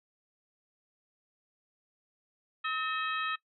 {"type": "harmonic tone with a mistuned harmonic", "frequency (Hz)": 640, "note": "D#5", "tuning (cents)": 49, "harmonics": [2, 3, 4, 5, 6], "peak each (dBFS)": [-33, -37, -39, -41, -43], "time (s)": [2.64, 3.36], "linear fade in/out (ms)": 10, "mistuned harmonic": 3, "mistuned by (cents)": -96, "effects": ["noise-tail reverb RT60 0.1 s tail -21 dB re dry"]}